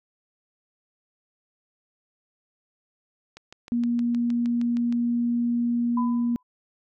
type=click train; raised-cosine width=0.2 ms; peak=-25 dBFS; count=11; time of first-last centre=3.37-4.925 s; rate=6.43 Hz
type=tone; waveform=sine; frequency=237.9 Hz; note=A#3; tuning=35 cents sharp; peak=-21 dBFS; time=3.72-6.36 s; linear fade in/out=0 ms
type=tone with exponential decay; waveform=sine; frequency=1001 Hz; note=B5; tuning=23 cents sharp; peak=-25 dBFS; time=5.97-6.43 s; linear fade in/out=5 ms; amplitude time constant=100 ms
effects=none